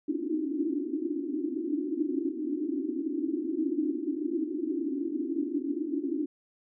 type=band-pass noise; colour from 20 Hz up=pink; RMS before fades=-31 dBFS; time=0.08-6.26 s; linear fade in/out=10 ms; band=270 to 350 Hz; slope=96 dB/octave; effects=none